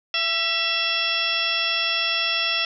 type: harmonic tone with a mistuned harmonic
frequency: 671 Hz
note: E5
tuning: 31 cents sharp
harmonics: 1 / 2 / 3 / 4 / 5 / 6 / 7 / 8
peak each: -35 / -31 / -31 / -25 / -25 / -36 / -36 / -28 dBFS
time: 0.14-2.65 s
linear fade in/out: 2 ms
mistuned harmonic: 3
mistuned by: -48 cents
effects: none